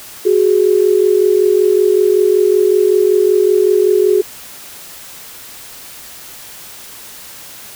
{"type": "tone pair together", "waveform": "sine", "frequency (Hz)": [371.5, 416.8], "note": ["F#4", "G#4"], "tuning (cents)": [7, 6], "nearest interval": "major second", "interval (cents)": 199, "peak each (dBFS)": -11, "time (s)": [0.25, 4.22], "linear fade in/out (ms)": 10, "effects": ["white hiss -34 dBFS RMS until 7.75 s"]}